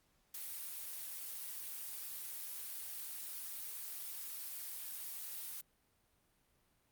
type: noise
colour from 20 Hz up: blue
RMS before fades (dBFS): -45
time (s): 0.34-5.61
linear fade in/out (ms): 5
effects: pink hiss -75 dBFS RMS until 6.91 s + Opus 48 kbps